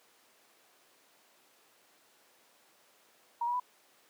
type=tone with pitch steps; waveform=sine; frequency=943 / 967.3 / 992.2 Hz; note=A#5 / B5 / B5; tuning=+20 / -36 / +8 cents; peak=-29 dBFS; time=3.41-3.599 s; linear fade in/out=5 ms; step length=63 ms; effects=pink hiss -64 dBFS RMS until 4.09 s + high-pass 400 Hz 12 dB/octave